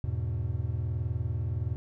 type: chord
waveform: triangle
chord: E major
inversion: none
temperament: equal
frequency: 82.41 / 103.83 / 123.47 Hz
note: E2 / G#2 / B2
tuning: 0 / 0 / 0 cents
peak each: -31 dBFS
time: 0.04-1.76 s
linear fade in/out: 0 ms
effects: none